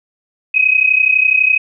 sine tone pair together, 2514 / 2546 Hz, D#7 / D#7, +17 / +39 cents, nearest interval unison, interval 22 cents, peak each -12 dBFS, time 0.54-1.58 s, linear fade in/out 10 ms, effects none

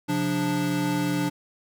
square tone cluster, 134.3 / 176.7 / 293.7 Hz, C3 / F3 / D4, +46 / +21 / 0 cents, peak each -32 / -29 / -26 dBFS, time 0.08-1.3 s, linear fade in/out 20 ms, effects none

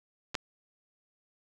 clicks, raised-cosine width 0.2 ms, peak -19 / -13 dBFS, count 2, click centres 0.345 / 0.352 s, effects none

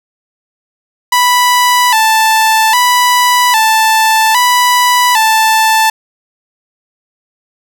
sawtooth tone with vibrato, 932.3 Hz, A#5, in tune, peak -3 dBFS, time 1.12-5.9 s, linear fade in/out 5 ms, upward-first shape square, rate 0.62 Hz, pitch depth 98 cents each way, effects none

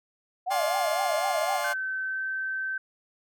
sine tone with vibrato, 698.5 Hz, F5, in tune, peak -26 dBFS, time 0.46-1.61 s, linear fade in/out 20 ms, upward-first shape triangle, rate 4 Hz, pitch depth 260 cents each way
30% pulse chord, D half-diminished seventh, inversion none, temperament just, 587.3 / 704.8 / 845.8 / 1057.2 Hz, D5 / F5 / Ab5 / C6, 0 / +16 / +31 / +18 cents, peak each -30 / -30 / -32 / -31 dBFS, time 0.5-1.74 s, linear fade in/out 20 ms
sine tone with pitch glide, 1536 to 1545.8 Hz, G6 to G6, -36 to -25 cents, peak -28 dBFS, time 1.64-2.78 s, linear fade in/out 5 ms, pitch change +11 cents, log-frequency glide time 2.04-2.22 s
effects none

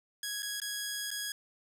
10% pulse tone with dropouts, 1661.2 Hz, G#6, in tune, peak -26 dBFS, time 0.23-1.32 s, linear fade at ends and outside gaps 2 ms, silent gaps 0.423-0.429 / 0.601-0.617 / 1.106-1.113 s, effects none

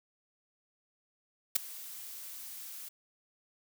blue noise with ADSR envelope, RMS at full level -23 dBFS, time 1.55-2.89 s, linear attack 12 ms, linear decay 6 ms, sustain -22 dB, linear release 10 ms, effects none

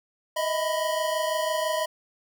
square tone cluster, 624 / 650 / 992 Hz, D#5 / E5 / B5, +5 / -24 / +7 cents, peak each -28 / -32 / -30 dBFS, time 0.36-1.86 s, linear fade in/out 10 ms, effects none

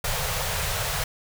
pink band-stop noise, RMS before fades -27 dBFS, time 0.04-1.04 s, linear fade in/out 5 ms, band 160 to 450 Hz, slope 48 dB/octave, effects none

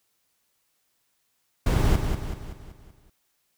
brown noise with echo, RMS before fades -21 dBFS, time 1.66-1.96 s, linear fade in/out 5 ms, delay 190 ms, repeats 6, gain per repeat -6 dB, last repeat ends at 3.1 s, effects white hiss -72 dBFS RMS until 3.57 s

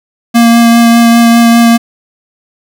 square tone with vibrato, 233.1 Hz, A#3, in tune, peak -3 dBFS, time 0.34-1.78 s, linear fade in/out 20 ms, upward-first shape sine, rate 5 Hz, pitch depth 11 cents each way, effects none

